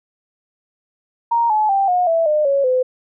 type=tone with pitch steps; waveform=sine; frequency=934 / 856.5 / 785.4 / 720.2 / 660.4 / 605.6 / 555.4 / 509.3 Hz; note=A#5 / A5 / G5 / F#5 / E5 / D#5 / C#5 / C5; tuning=+3 / -47 / +3 / -47 / +3 / -47 / +3 / -47 cents; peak=-13 dBFS; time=1.31-2.83 s; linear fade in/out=10 ms; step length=190 ms; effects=none